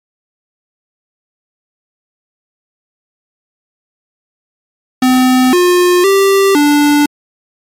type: tone with pitch steps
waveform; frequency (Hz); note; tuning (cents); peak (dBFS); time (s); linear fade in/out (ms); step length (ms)
square; 255.4 / 356.8 / 391.9 / 292.5; C4 / F4 / G4 / D4; -42 / +37 / 0 / -7; -7; 5.02-7.06; 5; 510
effects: MP3 64 kbps